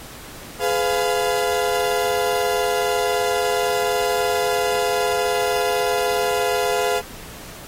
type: chord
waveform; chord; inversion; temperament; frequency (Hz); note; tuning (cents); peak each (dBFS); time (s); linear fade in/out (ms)
35% pulse; F diminished; first; just; 419.1 / 502.9 / 698.5; Ab4 / Cb5 / F5; +16 / +31 / 0; -21; 0.59-7.02; 50
effects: pink hiss -39 dBFS RMS until 7.67 s + AAC 48 kbps